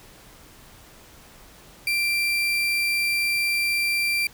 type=tone; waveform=35% pulse; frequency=2358 Hz; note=D7; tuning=6 cents sharp; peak=-19 dBFS; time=1.87-4.27 s; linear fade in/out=2 ms; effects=pink hiss -49 dBFS RMS until 4.33 s